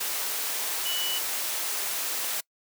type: tone in noise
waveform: sine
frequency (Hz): 2960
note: F#7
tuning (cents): 0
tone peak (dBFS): -29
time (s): 0.85-1.19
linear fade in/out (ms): 10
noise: white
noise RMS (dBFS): -30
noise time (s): 0-2.41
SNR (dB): -2
effects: noise-tail reverb RT60 0.1 s tail -25 dB re dry + high-pass 400 Hz 12 dB/octave